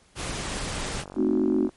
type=noise; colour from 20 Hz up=pink; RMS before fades=-31 dBFS; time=0.15-1.05 s; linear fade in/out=50 ms
type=click train; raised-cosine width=1 ms; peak=-25 dBFS; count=46; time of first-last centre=0.74-1.691 s; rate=47.3 Hz
type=chord; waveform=sine; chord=A diminished seventh; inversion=none; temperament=equal with one note detuned; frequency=220 / 261.6 / 309.3 / 370 Hz; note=A3 / C4 / Eb4 / Gb4; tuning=0 / 0 / -10 / 0 cents; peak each=-27 / -25 / -25 / -25 dBFS; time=1.15-1.7 s; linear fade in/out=50 ms
effects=pink hiss -59 dBFS RMS until 1.76 s + MP3 48 kbps